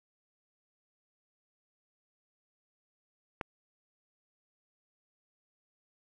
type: click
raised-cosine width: 0.5 ms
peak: -19 dBFS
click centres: 3.412 s
effects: none